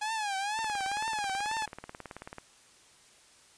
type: tone with vibrato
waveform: sawtooth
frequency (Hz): 830.6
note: G#5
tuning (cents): 0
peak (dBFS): -27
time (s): 0.01-1.66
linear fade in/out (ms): 10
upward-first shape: triangle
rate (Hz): 2.1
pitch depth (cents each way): 150
type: click train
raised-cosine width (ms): 0.5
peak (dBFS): -26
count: 34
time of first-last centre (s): 0.59-2.383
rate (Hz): 18.4
effects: white hiss -59 dBFS RMS until 3.57 s + resampled to 22050 Hz